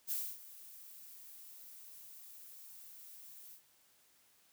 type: noise with ADSR envelope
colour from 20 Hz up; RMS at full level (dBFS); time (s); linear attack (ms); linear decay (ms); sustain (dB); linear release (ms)
violet; -36; 0.07-3.62; 41; 260; -18; 89
effects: white hiss -69 dBFS RMS until 4.52 s + high-pass 60 Hz 12 dB/octave